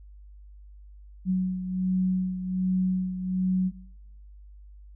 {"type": "beating tone pair", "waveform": "sine", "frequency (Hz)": [185, 186.3], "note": ["F#3", "F#3"], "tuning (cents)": [0, 12], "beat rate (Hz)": 1.3, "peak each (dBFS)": [-24, -30], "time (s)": [1.25, 3.72], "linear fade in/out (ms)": 50, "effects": ["noise-tail reverb RT60 0.8 s tail -21 dB re dry", "added 50 Hz sine -45 dBFS peak until 4.95 s"]}